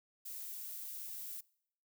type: noise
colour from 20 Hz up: violet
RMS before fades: -45 dBFS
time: 0.25-1.41 s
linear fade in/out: 10 ms
effects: noise-tail reverb RT60 0.7 s tail -24 dB re dry